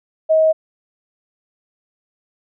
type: tone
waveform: sine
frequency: 634 Hz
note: D#5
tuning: 32 cents sharp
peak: -10 dBFS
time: 0.29-0.53 s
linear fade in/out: 20 ms
effects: none